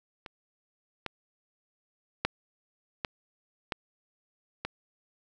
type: clicks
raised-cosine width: 0.3 ms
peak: -25 / -17 / -9 / -14 / -14 / -16 dBFS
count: 6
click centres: 0.262 / 1.063 / 2.25 / 3.048 / 3.722 / 4.65 s
effects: none